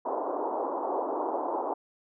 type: band-pass noise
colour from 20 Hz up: white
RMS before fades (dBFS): -31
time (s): 0.05-1.74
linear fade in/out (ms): 10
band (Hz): 290 to 1000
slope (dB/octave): 48
effects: none